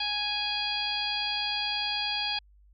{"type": "harmonic tone with a mistuned harmonic", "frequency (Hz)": 830.6, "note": "G#5", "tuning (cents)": 0, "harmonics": [1, 2, 3, 4, 5, 6], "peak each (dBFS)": [-36, -40, -35, -32, -37, -34], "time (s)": [0, 2.39], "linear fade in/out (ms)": 5, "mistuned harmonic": 6, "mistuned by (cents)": -81, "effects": ["added 50 Hz sine -55 dBFS peak until 2.73 s"]}